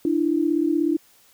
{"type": "tone pair together", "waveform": "sine", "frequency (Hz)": [298.4, 334.9], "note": ["D4", "E4"], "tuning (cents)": [28, 27], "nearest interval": "major second", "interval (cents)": 199, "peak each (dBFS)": [-21, -21], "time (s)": [0.05, 0.97], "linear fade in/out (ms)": 2, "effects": ["white hiss -56 dBFS RMS until 1.33 s"]}